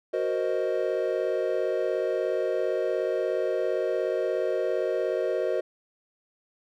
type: chord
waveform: triangle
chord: C half-diminished seventh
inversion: second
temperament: equal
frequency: 370 / 466.2 / 523.3 / 622.3 Hz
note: Gb4 / Bb4 / C5 / Eb5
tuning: 0 / 0 / 0 / 0 cents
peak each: -28 dBFS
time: 0.13-5.61 s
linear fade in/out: 10 ms
effects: none

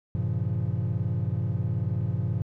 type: chord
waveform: triangle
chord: G half-diminished seventh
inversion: none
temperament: equal with one note detuned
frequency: 98 / 116.54 / 138.59 / 172.71 Hz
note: G2 / Bb2 / Db3 / F3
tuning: 0 / 0 / 0 / -19 cents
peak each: -27 / -26 / -30 / -31 dBFS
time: 0.15-2.42 s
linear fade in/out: 0 ms
effects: tanh soft clip ceiling -16 dBFS

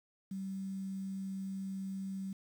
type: tone with quantisation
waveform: sine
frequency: 192.7 Hz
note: G3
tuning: 29 cents flat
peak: -37 dBFS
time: 0.31-2.33 s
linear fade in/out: 5 ms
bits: 10
effects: none

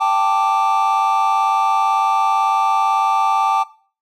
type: chord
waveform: triangle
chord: G suspended second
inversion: none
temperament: just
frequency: 784 / 882 / 1176 Hz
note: G5 / A5 / D6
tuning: 0 / +4 / +2 cents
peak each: -16 dBFS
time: 0-3.64 s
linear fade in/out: 20 ms
effects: noise-tail reverb RT60 0.4 s tail -18 dB re dry + tanh soft clip ceiling -4 dBFS

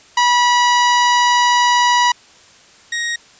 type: tone pair in turn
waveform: sawtooth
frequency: 973 / 1877.5 Hz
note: B5 / A#6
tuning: -26 / +12 cents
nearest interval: major seventh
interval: 1138 cents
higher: second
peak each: -7 / -15 dBFS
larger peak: first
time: 0.17-2.12 / 2.92-3.16 s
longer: first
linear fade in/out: 5 ms
effects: white hiss -46 dBFS RMS until 3.39 s + resampled to 16000 Hz

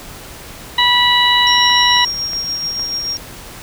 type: harmonic tone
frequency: 978 Hz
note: B5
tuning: 17 cents flat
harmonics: 1 / 2 / 3 / 4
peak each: -15 / -16 / -16 / -14 dBFS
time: 0.78-2.05 s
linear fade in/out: 5 ms
type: tone with tremolo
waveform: sine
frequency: 5580 Hz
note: F8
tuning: 2 cents flat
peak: -17 dBFS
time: 1.47-3.17 s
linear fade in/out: 0 ms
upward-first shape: sine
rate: 6.9 Hz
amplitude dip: 35%
type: clicks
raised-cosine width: 0.5 ms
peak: -16 dBFS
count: 4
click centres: 1.698 / 1.967 / 2.333 / 2.796 s
effects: pink hiss -34 dBFS RMS until 3.62 s

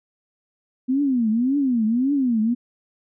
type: tone with vibrato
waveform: sine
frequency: 249 Hz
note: B3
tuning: 14 cents sharp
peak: -17 dBFS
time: 0.88-2.55 s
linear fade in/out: 20 ms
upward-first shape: triangle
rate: 1.8 Hz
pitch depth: 280 cents each way
effects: none

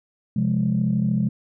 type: chord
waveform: sine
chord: F minor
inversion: second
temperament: equal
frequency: 130.81 / 174.61 / 207.7 Hz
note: C3 / F3 / Ab3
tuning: 0 / 0 / 0 cents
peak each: -23 / -23 / -21 dBFS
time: 0.36-1.29 s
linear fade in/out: 5 ms
effects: tanh soft clip ceiling -11 dBFS

